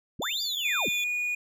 sine linear two-way sweep, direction up then down, 55.6 to 4874 to 110 Hz, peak -30 dBFS, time 0.19-0.89 s, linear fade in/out 5 ms, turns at 0.42 s
35% pulse tone with vibrato, 3520 Hz, A7, in tune, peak -30 dBFS, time 0.22-1.04 s, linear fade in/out 2 ms, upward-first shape sine, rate 2.1 Hz, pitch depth 33 cents each way
triangle tone, 2453 Hz, D#7, 25 cents flat, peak -25 dBFS, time 0.65-1.35 s, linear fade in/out 5 ms
effects none

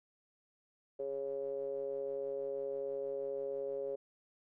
triangle ring-modulated tone, 69.3 Hz, C#2, in tune, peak -31 dBFS, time 0.99-3.96 s, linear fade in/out 10 ms, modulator 482 Hz, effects none

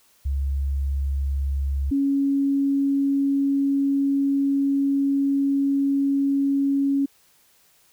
sine tone pair in turn, 69 / 277.4 Hz, C#2 / C#4, -7 / +1 cents, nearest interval 2 octaves, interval 2408 cents, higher second, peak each -21 / -18 dBFS, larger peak second, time 0.25-1.91 / 1.91-7.06 s, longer second, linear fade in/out 10 ms, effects white hiss -59 dBFS RMS until 7.92 s

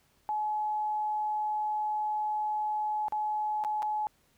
sine tone with dropouts, 850 Hz, G#5, 40 cents sharp, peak -28 dBFS, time 0.29-4.07 s, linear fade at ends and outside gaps 0 ms, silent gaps 3.083-3.123 / 3.639-3.648 / 3.822-3.828 s, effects pink hiss -68 dBFS RMS until 4.37 s

